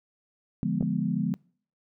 sine chord, D diminished seventh, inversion none, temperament equal, 146.83 / 174.61 / 207.7 / 246.9 Hz, D3 / F3 / Ab3 / Cb4, 0 / 0 / 0 / 0 cents, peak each -32 / -29 / -29 / -31 dBFS, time 0.63-1.34 s, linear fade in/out 0 ms
clicks, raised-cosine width 2 ms, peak -23 dBFS, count 2, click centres 0.809 / 0.826 s
effects noise-tail reverb RT60 0.5 s tail -26 dB re dry

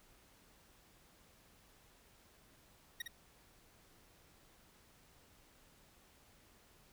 25% pulse tone with echo, 1883 Hz, A#6, 17 cents sharp, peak -35 dBFS, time 3-3.02 s, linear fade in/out 5 ms, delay 58 ms, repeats 1, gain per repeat -5 dB, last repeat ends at 3.078 s, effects pink hiss -66 dBFS RMS until 6.92 s

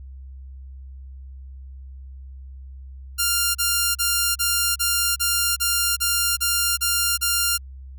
5% pulse tone bursts, 1396.9 Hz, F6, in tune, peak -7 dBFS, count 11, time 3.18-7.58 s, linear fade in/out 20 ms, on 370 ms, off 33 ms, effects added 66 Hz sine -36 dBFS peak until 7.98 s

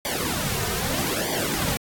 pink noise with flanger, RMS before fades -26 dBFS, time 0.05-1.77 s, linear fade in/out 0 ms, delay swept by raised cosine 0.74 to 3.64 ms, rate 0.8 Hz, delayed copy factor -0.95, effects AAC 64 kbps

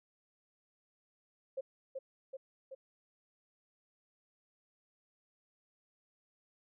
sine tone with echo, 532 Hz, C5, 29 cents sharp, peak -35 dBFS, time 1.57-1.61 s, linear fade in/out 10 ms, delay 380 ms, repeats 3, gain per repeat -3 dB, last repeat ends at 2.75 s, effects none

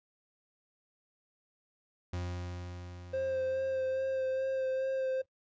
40% pulse tone with exponential decay, 88.7 Hz, F2, 27 cents sharp, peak -33 dBFS, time 2.13-5.26 s, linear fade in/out 5 ms, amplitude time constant 680 ms
triangle tone with vibrato, 527 Hz, C5, 12 cents sharp, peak -28 dBFS, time 3.13-5.22 s, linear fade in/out 10 ms, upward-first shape sine, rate 2.4 Hz, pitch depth 17 cents each way
effects noise-tail reverb RT60 0.1 s tail -21 dB re dry + resampled to 16000 Hz

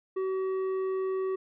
sine tone with tanh clipping, 379.3 Hz, F#4, 43 cents sharp, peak -29 dBFS, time 0.16-1.36 s, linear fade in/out 10 ms, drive 8 dB, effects none

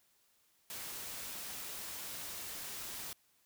white noise, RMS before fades -44 dBFS, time 0.7-3.13 s, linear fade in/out 2 ms, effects white hiss -72 dBFS RMS until 3.45 s

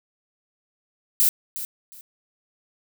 violet noise with echo, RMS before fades -18 dBFS, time 1.2-1.29 s, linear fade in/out 0 ms, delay 360 ms, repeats 2, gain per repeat -13 dB, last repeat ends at 2.01 s, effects none

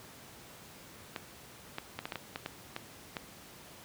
clicks, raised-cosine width 0.3 ms, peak -20 dBFS, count 10, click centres 1.162 / 1.784 / 1.99 / 2.055 / 2.122 / 2.157 / 2.359 / 2.461 / 2.764 / 3.168 s, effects pink hiss -52 dBFS RMS until 3.84 s + high-pass 80 Hz 12 dB/octave

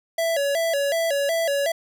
square tone with vibrato, 611 Hz, D#5, 32 cents flat, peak -21 dBFS, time 0.18-1.72 s, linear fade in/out 5 ms, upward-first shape square, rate 2.7 Hz, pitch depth 140 cents each way, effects none

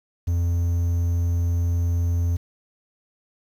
triangle tone, 85.9 Hz, F2, 28 cents flat, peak -17 dBFS, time 0.27-2.37 s, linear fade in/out 10 ms, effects 8-bit

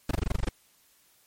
brown noise bursts, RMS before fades -24 dBFS, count 10, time 0.09-0.489 s, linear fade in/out 5 ms, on 21 ms, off 21 ms, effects white hiss -63 dBFS RMS until 1.26 s + MP3 64 kbps

